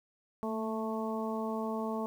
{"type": "harmonic tone with a mistuned harmonic", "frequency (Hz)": 220, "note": "A3", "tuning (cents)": 0, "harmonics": [1, 2, 3, 4, 5], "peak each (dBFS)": [-35, -38, -40, -41, -42], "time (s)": [0.43, 2.06], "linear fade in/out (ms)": 0, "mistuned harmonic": 1, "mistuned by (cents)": 27, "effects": ["10-bit"]}